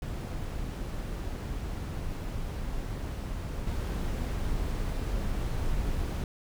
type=noise with level steps; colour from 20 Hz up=brown; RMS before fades=-34 / -31 dBFS; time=0.02-6.24 s; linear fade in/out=2 ms; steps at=3.67 s; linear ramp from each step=2 ms; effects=none